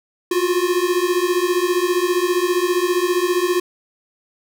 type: beating tone pair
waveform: square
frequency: 350 / 365 Hz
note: F4 / F#4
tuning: +4 / -24 cents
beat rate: 15 Hz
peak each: -20 dBFS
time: 0.31-3.6 s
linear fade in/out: 5 ms
effects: none